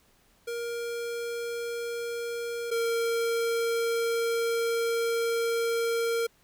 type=tone pair in turn; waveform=square; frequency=470 / 462.7 Hz; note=A#4 / A#4; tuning=+14 / -13 cents; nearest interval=unison; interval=27 cents; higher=first; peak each=-32 / -26 dBFS; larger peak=second; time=0.47-2.71 / 2.71-6.27 s; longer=second; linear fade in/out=10 ms; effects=pink hiss -64 dBFS RMS until 6.43 s